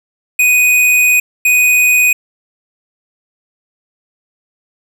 square tone bursts at uneven times, 2489 Hz, D#7, in tune, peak -8 dBFS, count 2, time 0.39-1.2 / 1.45-2.13 s, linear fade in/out 5 ms, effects none

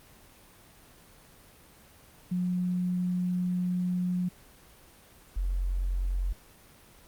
sine tone pair in turn, 180 / 45 Hz, F#3 / F#1, -47 / -47 cents, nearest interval 2 octaves, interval 2400 cents, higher first, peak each -26 dBFS, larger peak neither, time 2.31-4.29 / 5.36-6.33 s, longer first, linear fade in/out 10 ms, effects pink hiss -55 dBFS RMS until 7.07 s + Opus 24 kbps

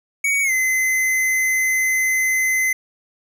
square tone with pitch glide, 2246 to 2048 Hz, C#7 to C7, +22 to -38 cents, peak -17 dBFS, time 0.24-2.73 s, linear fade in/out 5 ms, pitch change -160 cents, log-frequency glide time 0.43-0.52 s, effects none

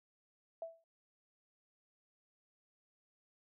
sine tone with exponential decay, 659.3 Hz, E5, in tune, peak -37 dBFS, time 0.62-0.84 s, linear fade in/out 2 ms, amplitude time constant 46 ms, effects none

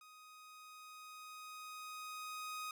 sawtooth tone with level ramp, 1251 Hz, D#6, 9 cents sharp, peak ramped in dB -54 to -38 dBFS, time 0.01-2.71 s, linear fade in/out 2 ms, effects none

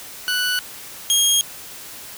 20% pulse tone pair in turn, 1483 / 3257 Hz, F#6 / G#7, +4 / -34 cents, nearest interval octave + major second, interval 1362 cents, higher second, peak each -14 / -9 dBFS, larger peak second, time 0.28-0.59 / 1.1-1.41 s, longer neither, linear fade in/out 0 ms, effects white hiss -37 dBFS RMS until 2.17 s

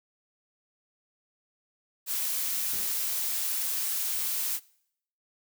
blue noise, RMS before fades -30 dBFS, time 2.06-4.6 s, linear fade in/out 50 ms
brown noise with exponential decay, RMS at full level -37 dBFS, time 2.73-3.19 s, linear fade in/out 5 ms, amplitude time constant 100 ms
effects noise-tail reverb RT60 0.7 s tail -23 dB re dry + high-pass 150 Hz 12 dB/octave

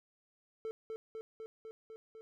triangle tone with echo, 443.8 Hz, A4, 15 cents sharp, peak -35 dBFS, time 0.65-0.71 s, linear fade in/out 0 ms, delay 250 ms, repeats 6, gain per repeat -2 dB, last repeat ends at 2.21 s, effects none

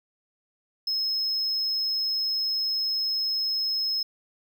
triangle tone, 5170 Hz, E8, 34 cents flat, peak -23 dBFS, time 0.87-4.03 s, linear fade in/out 5 ms, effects none

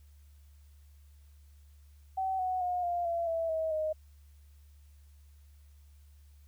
sine tone with pitch steps, 762 / 740.3 / 719.2 / 698.8 / 678.9 / 659.5 / 640.8 / 622.5 Hz, G5 / F#5 / F#5 / F5 / F5 / E5 / E5 / D#5, -49 / +1 / -49 / +1 / -49 / +1 / -49 / +1 cents, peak -29 dBFS, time 2.17-3.93 s, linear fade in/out 10 ms, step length 220 ms, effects added 72 Hz sine -54 dBFS peak until 6.47 s + white hiss -71 dBFS RMS until 6.47 s

